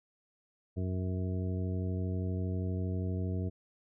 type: harmonic tone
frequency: 92.5 Hz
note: F#2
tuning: in tune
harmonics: 1 / 2 / 3 / 4 / 5 / 7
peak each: -32 / -38 / -42 / -44 / -46 / -49 dBFS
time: 0.76-3.5 s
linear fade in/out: 20 ms
effects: none